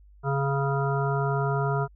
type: harmonic tone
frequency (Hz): 138.59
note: C#3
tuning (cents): 0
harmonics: 1 / 3 / 5 / 7 / 9 / 10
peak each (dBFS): -25 / -30 / -32 / -33 / -35 / -35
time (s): 0.23-1.88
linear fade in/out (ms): 50
effects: added 50 Hz sine -50 dBFS peak until 1.95 s